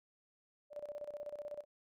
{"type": "tone with tremolo", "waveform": "sine", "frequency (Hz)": 587.3, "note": "D5", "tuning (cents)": 0, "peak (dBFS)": -40, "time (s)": [0.7, 1.65], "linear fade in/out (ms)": 50, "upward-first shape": "square", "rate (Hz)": 16, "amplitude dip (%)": 75, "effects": []}